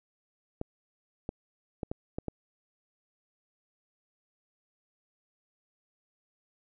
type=clicks; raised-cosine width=2 ms; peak=-20 dBFS; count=6; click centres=0.614 / 1.291 / 1.832 / 1.915 / 2.185 / 2.283 s; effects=none